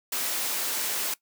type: high-pass noise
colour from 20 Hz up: white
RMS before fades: -29 dBFS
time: 0.12-1.14 s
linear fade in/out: 5 ms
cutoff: 280 Hz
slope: 12 dB/octave
effects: noise-tail reverb RT60 0.1 s tail -19 dB re dry